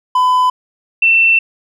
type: tone pair in turn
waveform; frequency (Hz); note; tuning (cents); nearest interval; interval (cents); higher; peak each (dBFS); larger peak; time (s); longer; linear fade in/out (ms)
triangle / sine; 1006 / 2686; B5 / E7; +32 / +32; octave + perfect fourth; 1700; second; -7; neither; 0.15-0.5 / 1.02-1.39; second; 5
effects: none